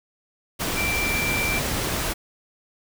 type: tone in noise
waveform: sine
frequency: 2349 Hz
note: D7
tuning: in tune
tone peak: -24 dBFS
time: 0.76-1.6 s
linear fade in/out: 20 ms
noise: pink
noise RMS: -26 dBFS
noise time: 0.59-2.14 s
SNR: -1 dB
effects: none